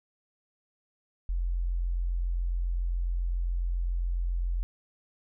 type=tone; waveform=sine; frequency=43.65 Hz; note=F1; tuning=in tune; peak=-26 dBFS; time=1.29-4.63 s; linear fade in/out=0 ms; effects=none